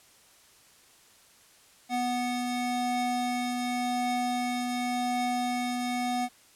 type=tone pair together; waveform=square; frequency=246.3 / 738 Hz; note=B3 / F#5; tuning=-5 / -5 cents; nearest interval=octave + perfect fifth; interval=1900 cents; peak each=-31 / -31 dBFS; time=1.89-6.29 s; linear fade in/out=50 ms; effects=white hiss -58 dBFS RMS until 6.55 s + low-pass 11000 Hz 12 dB/octave